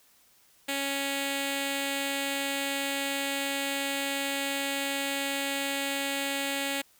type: tone with notch filter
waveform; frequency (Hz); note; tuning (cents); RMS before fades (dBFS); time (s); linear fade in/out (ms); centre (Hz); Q
5% pulse; 277.2; C#4; 0; -31; 0.68-6.82; 10; 1200; 1.4
effects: white hiss -62 dBFS RMS until 6.99 s